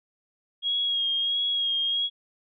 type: tone with vibrato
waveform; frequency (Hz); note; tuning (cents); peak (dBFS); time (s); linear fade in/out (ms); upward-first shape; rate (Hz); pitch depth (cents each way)
sine; 3280; G#7; -22; -23; 0.62-2.1; 50; sine; 1.5; 28
effects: none